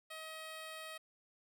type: tone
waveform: 10% pulse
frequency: 634 Hz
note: D#5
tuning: 32 cents sharp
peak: -37 dBFS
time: 0.1-0.98 s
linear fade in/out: 10 ms
effects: none

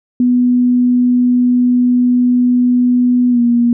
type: tone with pitch glide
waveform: sine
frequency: 246.9 to 238.2 Hz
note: B3 to A#3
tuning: 0 to +38 cents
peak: -8 dBFS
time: 0.2-3.73 s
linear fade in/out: 2 ms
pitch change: -62 cents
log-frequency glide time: 3.3-3.4 s
effects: none

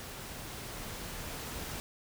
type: noise with level ramp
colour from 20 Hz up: pink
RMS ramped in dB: -44 to -40 dBFS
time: 0-1.8 s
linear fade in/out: 0 ms
effects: none

